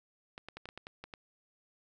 clicks, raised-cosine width 0.3 ms, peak -28 dBFS, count 9, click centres 0.379 / 0.486 / 0.57 / 0.656 / 0.689 / 0.776 / 0.869 / 1.04 / 1.138 s, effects none

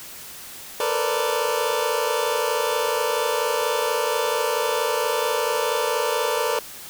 25% pulse tone cluster, 445.5 / 469.9 / 502 / 586 Hz, A4 / A#4 / B4 / D5, +22 / +14 / +28 / -4 cents, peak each -23 dBFS, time 0.8-6.59 s, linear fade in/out 2 ms, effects white hiss -39 dBFS RMS until 6.89 s

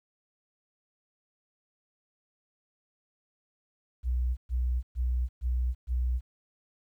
sine tone bursts, 61.8 Hz, B1, 2 cents sharp, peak -25 dBFS, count 5, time 4.03-6.21 s, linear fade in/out 50 ms, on 340 ms, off 120 ms, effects 11-bit

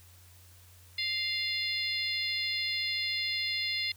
harmonic tone with a mistuned harmonic, 698.5 Hz, F5, in tune, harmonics 3 / 4 / 5 / 6 / 7, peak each -34 / -40 / -36 / -34 / -40 dBFS, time 0.98-3.92 s, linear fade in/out 5 ms, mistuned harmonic 7, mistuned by +40 cents, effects added 89 Hz sine -55 dBFS peak until 3.96 s + white hiss -59 dBFS RMS until 3.96 s

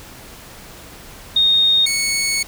sine / 15% pulse tone pair in turn, 3700 / 2212 Hz, A#7 / C#7, -14 / -4 cents, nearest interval major sixth, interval 890 cents, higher first, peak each -11 dBFS, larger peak neither, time 1.36-1.86 / 1.86-2.43 s, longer second, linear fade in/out 5 ms, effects pink hiss -39 dBFS RMS until 2.47 s

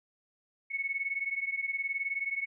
sine beating tone pair, 2200 / 2219 Hz, C#7 / C#7, -14 / +1 cents, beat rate 19 Hz, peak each -33 / -35 dBFS, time 0.7-2.46 s, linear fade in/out 20 ms, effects none

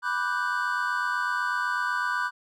triangle chord, G major seventh, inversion first, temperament equal, 987.8 / 1174.7 / 1480 / 1568 Hz, B5 / D6 / F#6 / G6, 0 / 0 / 0 / 0 cents, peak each -29 / -30 / -27 / -30 dBFS, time 0.02-2.31 s, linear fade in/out 50 ms, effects none

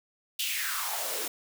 white noise with high-pass filter sweep, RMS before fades -32 dBFS, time 0.39-1.28 s, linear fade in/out 5 ms, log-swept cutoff 3300 to 320 Hz, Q 4.3, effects none

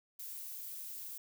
violet noise, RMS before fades -45 dBFS, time 0.19-1.18 s, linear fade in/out 5 ms, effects none

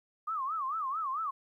sine tone with vibrato, 1174.7 Hz, D6, in tune, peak -31 dBFS, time 0.27-1.31 s, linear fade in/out 10 ms, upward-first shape sine, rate 4.5 Hz, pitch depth 210 cents each way, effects 12-bit

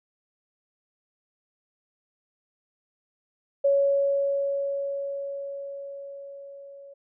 sine tone with level ramp, 558 Hz, C#5, 11 cents sharp, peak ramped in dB -17 to -43 dBFS, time 3.64-6.94 s, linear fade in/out 10 ms, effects none

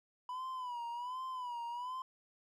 triangle tone with vibrato, 987.8 Hz, B5, in tune, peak -37 dBFS, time 0.29-2.02 s, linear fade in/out 2 ms, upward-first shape sine, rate 1.3 Hz, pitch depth 90 cents each way, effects none

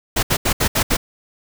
pink noise bursts at uneven times, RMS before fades -17 dBFS, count 6, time 0.16-0.23 / 0.3-0.37 / 0.45-0.53 / 0.6-0.68 / 0.75-0.83 / 0.9-0.97 s, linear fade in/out 10 ms, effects none

